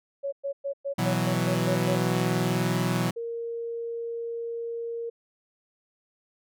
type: tone bursts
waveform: sine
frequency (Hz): 557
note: C#5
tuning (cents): +8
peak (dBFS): -27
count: 9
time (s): 0.23-1.965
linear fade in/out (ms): 20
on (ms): 95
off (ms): 110
type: chord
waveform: sawtooth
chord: B suspended fourth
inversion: none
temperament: equal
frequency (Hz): 123.47 / 164.81 / 185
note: B2 / E3 / F#3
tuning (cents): 0 / 0 / 0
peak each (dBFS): -24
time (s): 0.98-3.11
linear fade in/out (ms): 10
type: tone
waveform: sine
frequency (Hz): 465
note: A#4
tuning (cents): -4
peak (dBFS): -30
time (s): 3.16-5.1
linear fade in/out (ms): 10
effects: none